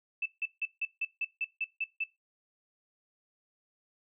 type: tone bursts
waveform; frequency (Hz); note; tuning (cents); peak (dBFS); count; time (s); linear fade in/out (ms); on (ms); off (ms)
sine; 2637; E7; 0; -29; 10; 0.22-2.04; 5; 38; 160
effects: noise-tail reverb RT60 0.2 s tail -17 dB re dry